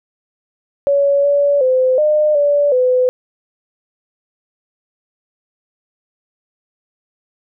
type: tone with pitch steps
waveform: sine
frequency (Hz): 563 / 571 / 514 / 606 / 578 / 505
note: C#5 / D5 / C5 / D#5 / D5 / B4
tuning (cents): +27 / -49 / -31 / -46 / -28 / +39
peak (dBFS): -10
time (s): 0.87-3.09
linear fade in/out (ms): 0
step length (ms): 370
effects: none